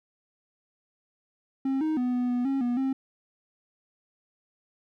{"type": "tone with pitch steps", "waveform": "triangle", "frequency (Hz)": [268.3, 312.8, 248.6, 247.1, 245.3, 271.8, 242.5, 266.5], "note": ["C4", "D#4", "B3", "B3", "B3", "C#4", "B3", "C4"], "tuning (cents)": [44, 9, 12, 1, -12, -34, -31, 32], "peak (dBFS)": -22, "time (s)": [1.65, 2.93], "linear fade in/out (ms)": 5, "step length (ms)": 160, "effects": []}